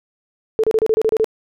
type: tone bursts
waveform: sine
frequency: 440 Hz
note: A4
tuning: in tune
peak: -12 dBFS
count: 9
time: 0.59-1.244 s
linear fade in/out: 0 ms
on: 46 ms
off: 30 ms
effects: none